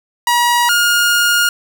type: tone pair in turn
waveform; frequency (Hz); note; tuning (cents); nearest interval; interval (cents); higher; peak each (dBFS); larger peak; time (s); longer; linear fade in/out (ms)
sawtooth; 959 / 1422.4; A#5 / F6; +49 / +31; perfect fifth; 682; second; -7; neither; 0.27-0.69 / 0.69-1.49; second; 2
effects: 8-bit